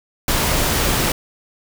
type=noise; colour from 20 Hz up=pink; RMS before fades=-18 dBFS; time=0.28-1.12 s; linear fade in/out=2 ms; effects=none